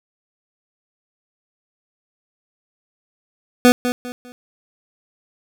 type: tone with echo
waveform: 25% pulse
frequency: 246.9 Hz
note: B3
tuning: in tune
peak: -4 dBFS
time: 3.65-3.72 s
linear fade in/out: 0 ms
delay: 200 ms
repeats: 3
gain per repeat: -10 dB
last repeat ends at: 4.32 s
effects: none